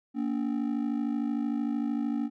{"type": "ring-modulated tone", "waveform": "triangle", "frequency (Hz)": 260, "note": "C4", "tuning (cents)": -11, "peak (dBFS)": -22, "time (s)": [0.14, 2.3], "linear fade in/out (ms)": 50, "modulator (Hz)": 26.6, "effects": []}